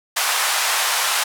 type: band-pass noise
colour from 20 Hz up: pink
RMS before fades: -20 dBFS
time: 0.16-1.24 s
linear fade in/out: 10 ms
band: 780 to 13000 Hz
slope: 24 dB/octave
effects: none